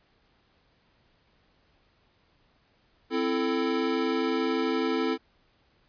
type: chord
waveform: square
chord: A minor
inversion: first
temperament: equal with one note detuned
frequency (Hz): 261.6 / 333.1 / 440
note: C4 / E4 / A4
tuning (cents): 0 / +18 / 0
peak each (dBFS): -30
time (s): 3.1-5.18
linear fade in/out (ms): 50
effects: pink hiss -66 dBFS RMS until 5.88 s + resampled to 11025 Hz